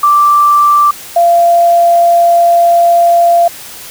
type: tone pair in turn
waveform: sine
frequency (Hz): 1173 / 687.2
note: D6 / F5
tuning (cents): -2 / -28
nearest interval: major sixth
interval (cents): 926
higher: first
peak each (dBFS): -4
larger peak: neither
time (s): 0.03-0.91 / 1.16-3.48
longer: second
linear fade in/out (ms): 5
effects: white hiss -29 dBFS RMS until 3.9 s